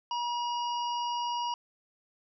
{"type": "harmonic tone with a mistuned harmonic", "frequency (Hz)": 959, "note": "A#5", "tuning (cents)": 49, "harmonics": [1, 3, 5, 6], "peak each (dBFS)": [-30, -39, -45, -46], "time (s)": [0.11, 1.54], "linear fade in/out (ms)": 2, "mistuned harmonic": 6, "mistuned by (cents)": -48, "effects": []}